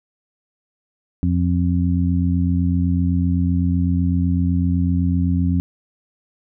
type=harmonic tone; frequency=87.9 Hz; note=F2; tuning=12 cents sharp; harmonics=1 / 2 / 3; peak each=-18 / -20 / -22 dBFS; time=1.23-5.6 s; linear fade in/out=0 ms; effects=none